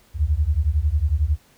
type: beating tone pair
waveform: sine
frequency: 69.7 / 80.7 Hz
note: C#2 / E2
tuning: +10 / -36 cents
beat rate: 11 Hz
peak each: -20 dBFS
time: 0.14-1.38 s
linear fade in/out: 50 ms
effects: pink hiss -56 dBFS RMS until 1.57 s